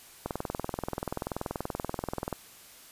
click train, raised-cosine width 1 ms, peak -17 dBFS, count 44, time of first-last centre 0.26-2.327 s, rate 20.8 Hz, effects white hiss -52 dBFS RMS until 2.91 s + resampled to 32000 Hz

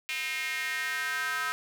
square tone with high-pass filter sweep, 142.7 Hz, D3, 49 cents flat, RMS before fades -32 dBFS, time 0.09-1.52 s, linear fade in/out 0 ms, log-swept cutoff 2400 to 1400 Hz, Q 4.3, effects none

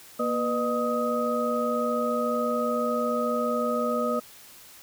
sine tone cluster, 238 / 493 / 607 / 1257 Hz, A#3 / B4 / D#5 / D#6, +36 / -3 / -43 / +17 cents, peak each -29 dBFS, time 0.19-4.2 s, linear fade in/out 10 ms, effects white hiss -49 dBFS RMS until 4.82 s

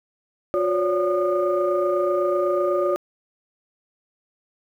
sine tone cluster, 359.2 / 544 / 572 / 1220 Hz, F4 / C#5 / D5 / D#6, +49 / -33 / -46 / -34 cents, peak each -22 / -30 / -21 / -27 dBFS, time 0.54-2.96 s, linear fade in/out 0 ms, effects tanh soft clip ceiling -10 dBFS + 9-bit

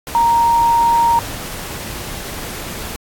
sine tone in noise, 932.3 Hz, A#5, in tune, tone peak -10 dBFS, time 0.15-1.19 s, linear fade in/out 0 ms, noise pink, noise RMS -28 dBFS, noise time 0.07-2.96 s, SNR +15 dB, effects AAC 64 kbps

